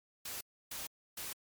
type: noise bursts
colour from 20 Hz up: white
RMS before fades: -42 dBFS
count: 3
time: 0.25-1.33 s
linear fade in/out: 5 ms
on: 160 ms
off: 300 ms
effects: MP3 96 kbps